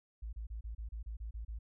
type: tone bursts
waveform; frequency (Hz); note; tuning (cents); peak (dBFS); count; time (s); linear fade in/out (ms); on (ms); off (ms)
sine; 55; A1; 0; -39; 10; 0.22-1.59; 10; 110; 30
effects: none